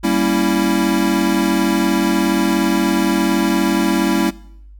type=chord; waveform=square; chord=G diminished seventh; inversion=none; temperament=equal; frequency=196 / 233.1 / 277.2 / 329.6 Hz; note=G3 / Bb3 / Db4 / Fb4; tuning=0 / 0 / 0 / 0 cents; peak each=-21 / -22 / -21 / -19 dBFS; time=0.03-4.31 s; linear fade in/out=20 ms; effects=noise-tail reverb RT60 0.7 s tail -20 dB re dry + added 50 Hz sine -37 dBFS peak until 4.79 s